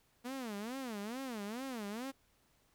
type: tone with vibrato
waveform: sawtooth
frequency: 233.1 Hz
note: A#3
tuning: in tune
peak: -36 dBFS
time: 0.24-2.12 s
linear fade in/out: 20 ms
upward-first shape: sine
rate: 2.3 Hz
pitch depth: 260 cents each way
effects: pink hiss -72 dBFS RMS until 2.74 s